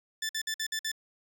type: tone bursts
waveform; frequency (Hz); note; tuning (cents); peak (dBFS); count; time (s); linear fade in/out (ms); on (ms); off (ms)
15% pulse; 1760; A6; 0; -24; 6; 0.22-0.917; 5; 72; 53
effects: none